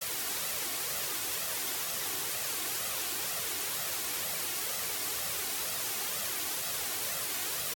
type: noise with flanger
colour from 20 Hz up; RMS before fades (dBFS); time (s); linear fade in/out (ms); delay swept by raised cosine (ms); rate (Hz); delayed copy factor
white; -34; 0.01-7.74; 10; 1.5 to 2.8; 2.1; +0.55
effects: high-pass 100 Hz 12 dB/octave + AAC 64 kbps